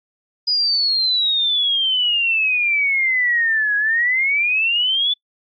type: exponential two-way sweep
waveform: sine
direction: down then up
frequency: 4978 to 1656 to 3497 Hz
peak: -15 dBFS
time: 0.47-5.14 s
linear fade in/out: 10 ms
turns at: 3.76 s
effects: noise-tail reverb RT60 0.1 s tail -25 dB re dry + AAC 64 kbps